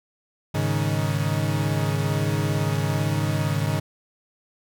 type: chord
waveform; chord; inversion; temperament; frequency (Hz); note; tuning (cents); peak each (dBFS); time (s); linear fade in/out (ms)
40% pulse; Ab suspended fourth; none; equal with one note detuned; 103.83 / 138.59 / 156.37; Ab2 / Db3 / Eb3; 0 / 0 / +9; -25; 0.54-3.8; 10
effects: none